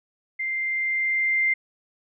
sine tone with level ramp, 2093 Hz, C7, in tune, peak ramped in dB -25 to -18 dBFS, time 0.39-1.54 s, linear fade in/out 10 ms, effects none

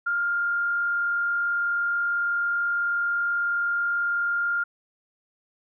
sine tone with frequency modulation, 1403 Hz, F6, 8 cents sharp, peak -22 dBFS, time 0.06-4.64 s, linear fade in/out 10 ms, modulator 41.6 Hz, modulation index 0.29, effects none

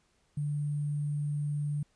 sine tone with sample-and-hold, 146.83 Hz, D3, in tune, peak -29 dBFS, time 0.37-1.83 s, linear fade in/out 5 ms, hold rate 8820 Hz, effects pink hiss -71 dBFS RMS until 1.95 s + resampled to 22050 Hz

